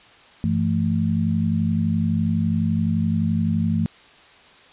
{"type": "tone cluster", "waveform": "sine", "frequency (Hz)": [98, 169.2, 221], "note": ["G2", "E3", "A3"], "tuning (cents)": [0, 45, 8], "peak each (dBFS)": [-24, -22, -22], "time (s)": [0.44, 3.86], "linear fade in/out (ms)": 0, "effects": ["white hiss -49 dBFS RMS until 4.72 s", "resampled to 8000 Hz"]}